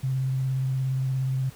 sine tone with vibrato, 131.8 Hz, C3, 13 cents sharp, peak -23 dBFS, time 0.03-1.5 s, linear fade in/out 10 ms, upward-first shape triangle, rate 17 Hz, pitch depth 26 cents each way, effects pink hiss -50 dBFS RMS until 1.55 s

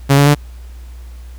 sawtooth tone with pitch steps, 138.9 / 142.39 / 145.97 Hz, C#3 / C#3 / D3, +4 / +47 / -10 cents, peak -3 dBFS, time 0.09-0.351 s, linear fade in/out 20 ms, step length 87 ms, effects added 60 Hz sine -30 dBFS peak until 1.38 s + pink hiss -48 dBFS RMS until 1.38 s

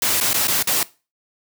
white noise with dropouts, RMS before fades -19 dBFS, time 0.02-0.83 s, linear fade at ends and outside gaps 2 ms, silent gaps 0.202-0.21 / 0.332-0.342 / 0.472-0.481 / 0.627-0.672 s, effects noise-tail reverb RT60 0.3 s tail -19 dB re dry + high-pass 80 Hz 12 dB/octave

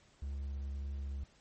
triangle tone with vibrato, 69.3 Hz, C#2, in tune, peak -35 dBFS, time 0.22-1.24 s, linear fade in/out 5 ms, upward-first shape triangle, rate 1.8 Hz, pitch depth 11 cents each way, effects pink hiss -66 dBFS RMS until 1.4 s + MP3 32 kbps

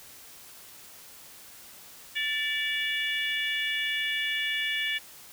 harmonic tone with a mistuned harmonic, 574 Hz, D5, 40 cents flat, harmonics 3 / 4 / 5 / 6, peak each -31 / -32 / -33 / -34 dBFS, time 2.15-4.99 s, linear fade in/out 20 ms, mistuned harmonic 3, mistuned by +41 cents, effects white hiss -49 dBFS RMS until 5.32 s

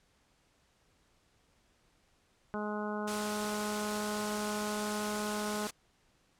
harmonic tone, 210 Hz, G#3, 19 cents sharp, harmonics 1 / 2 / 3 / 4 / 5 / 6 / 7, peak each -37 / -40 / -42 / -43 / -44 / -45 / -45 dBFS, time 2.54-5.67 s, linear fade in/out 0 ms
white noise, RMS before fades -39 dBFS, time 3.07-5.71 s, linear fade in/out 10 ms
effects pink hiss -70 dBFS RMS until 6.39 s + low-pass 9000 Hz 12 dB/octave

